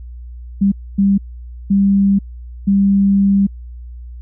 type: tone bursts at uneven times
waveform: sine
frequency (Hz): 197.7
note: G3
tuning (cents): +15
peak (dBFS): -9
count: 4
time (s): 0.61-0.72 / 0.98-1.18 / 1.7-2.19 / 2.67-3.47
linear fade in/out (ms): 10
effects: added 60 Hz sine -29 dBFS peak until 4.21 s